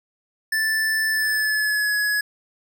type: tone with pitch glide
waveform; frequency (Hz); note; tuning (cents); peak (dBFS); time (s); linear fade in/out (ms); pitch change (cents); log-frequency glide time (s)
square; 1760 to 1686.4; A6 to G#6; 0 to +26; -20; 0.52-2.21; 5; -74; 1.1-1.95
effects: none